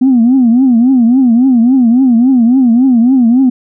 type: tone with vibrato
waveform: sine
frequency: 246.9 Hz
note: B3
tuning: in tune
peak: -3 dBFS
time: 0.01-3.5 s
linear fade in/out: 10 ms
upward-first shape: triangle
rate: 3.6 Hz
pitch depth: 180 cents each way
effects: tanh soft clip ceiling -1 dBFS